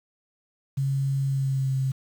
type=tone with pitch glide; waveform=sine; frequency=136.6 to 132.94 Hz; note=C#3 to C3; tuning=-25 to +28 cents; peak=-22 dBFS; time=0.77-1.92 s; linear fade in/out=10 ms; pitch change=-47 cents; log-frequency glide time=1.25-1.75 s; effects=8-bit